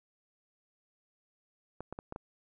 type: clicks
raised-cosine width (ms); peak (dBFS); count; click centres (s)
1; -26; 5; 1.806 / 1.926 / 1.989 / 2.124 / 2.161
effects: none